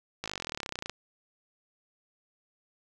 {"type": "slowing click train", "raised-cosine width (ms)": 0.2, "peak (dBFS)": -17, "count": 26, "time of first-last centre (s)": [0.24, 0.896], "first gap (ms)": 18, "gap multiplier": 1.03, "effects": []}